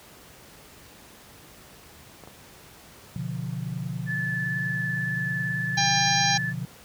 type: clicks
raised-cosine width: 1 ms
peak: -30 dBFS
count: 2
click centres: 2.237 / 2.275 s
type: chord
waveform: sine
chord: B diminished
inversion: none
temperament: equal with one note detuned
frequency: 123.47 / 144.81 / 174.61 Hz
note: B2 / D3 / F3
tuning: 0 / -24 / 0 cents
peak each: -33 dBFS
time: 3.16-6.65 s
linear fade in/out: 0 ms
type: tone with vibrato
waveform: sine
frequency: 1739 Hz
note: A6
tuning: 21 cents flat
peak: -27 dBFS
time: 4.06-6.54 s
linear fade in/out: 50 ms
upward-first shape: sine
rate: 18 Hz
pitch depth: 14 cents each way
type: harmonic tone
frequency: 801 Hz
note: G5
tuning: 37 cents sharp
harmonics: 1 / 2 / 3 / 4 / 5 / 6 / 7 / 8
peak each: -25 / -34 / -31 / -34 / -27 / -32 / -27 / -32 dBFS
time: 5.77-6.38 s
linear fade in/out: 10 ms
effects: pink hiss -49 dBFS RMS until 6.84 s + high-pass 60 Hz 12 dB/octave